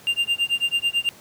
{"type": "tone with tremolo", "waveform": "triangle", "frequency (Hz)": 2794, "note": "F7", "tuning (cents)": 0, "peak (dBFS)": -15, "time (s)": [0.07, 1.09], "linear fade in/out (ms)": 0, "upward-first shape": "sine", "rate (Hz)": 9.1, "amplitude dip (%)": 100, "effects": ["pink hiss -47 dBFS RMS until 1.2 s", "high-pass 100 Hz 12 dB/octave"]}